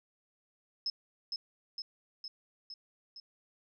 sine tone with echo, 5180 Hz, E8, 31 cents flat, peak -31 dBFS, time 0.86-0.9 s, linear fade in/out 2 ms, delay 460 ms, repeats 5, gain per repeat -3 dB, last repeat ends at 3.2 s, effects none

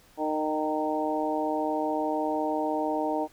harmonic tone with a mistuned harmonic, 153.8 Hz, D#3, 20 cents flat, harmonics 2 / 3 / 4 / 5 / 6, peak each -30 / -34 / -31 / -32 / -33 dBFS, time 0.17-3.28 s, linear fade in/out 50 ms, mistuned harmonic 5, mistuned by +15 cents, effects pink hiss -58 dBFS RMS until 3.32 s

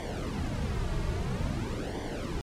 brown noise with flanger, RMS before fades -32 dBFS, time 0-2.41 s, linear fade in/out 0 ms, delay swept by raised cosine 0.75 to 3.95 ms, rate 0.5 Hz, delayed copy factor -0.75, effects low-pass 9000 Hz 12 dB/octave + MP3 96 kbps

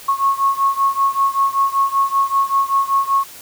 sine beating tone pair, 1095 / 1100.2 Hz, C#6 / C#6, -22 / -13 cents, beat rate 5.2 Hz, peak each -16 / -18 dBFS, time 0.08-3.24 s, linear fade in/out 10 ms, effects white hiss -38 dBFS RMS until 3.41 s

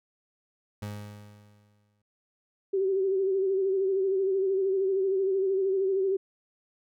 30% pulse tone with exponential decay, 103.83 Hz, G#2, in tune, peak -30 dBFS, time 0.82-2.02 s, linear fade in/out 5 ms, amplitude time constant 260 ms
sine tone with vibrato, 384.8 Hz, G4, 32 cents flat, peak -23 dBFS, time 2.73-6.17 s, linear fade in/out 10 ms, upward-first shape sine, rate 13 Hz, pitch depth 48 cents each way
effects none

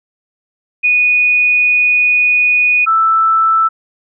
sine tone pair in turn, 2475 / 1321.7 Hz, D#7 / E6, -10 / +4 cents, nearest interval major seventh, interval 1086 cents, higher first, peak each -8 dBFS, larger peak neither, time 0.83-2.86 / 2.86-3.69 s, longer first, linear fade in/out 20 ms, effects none

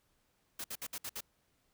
white noise bursts, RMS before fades -41 dBFS, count 6, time 0.59-1.207 s, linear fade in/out 5 ms, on 52 ms, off 61 ms, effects pink hiss -75 dBFS RMS until 1.73 s

